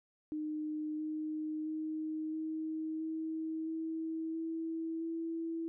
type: tone with pitch steps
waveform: sine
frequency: 306.1 / 309.3 / 312.5 / 315.8 / 319.1 / 322.4 / 325.8 / 329.2 Hz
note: D#4 / D#4 / D#4 / D#4 / D#4 / E4 / E4 / E4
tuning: -28 / -10 / +8 / +26 / +44 / -38 / -20 / -2 cents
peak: -35 dBFS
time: 0.32-5.68 s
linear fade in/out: 0 ms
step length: 670 ms
effects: none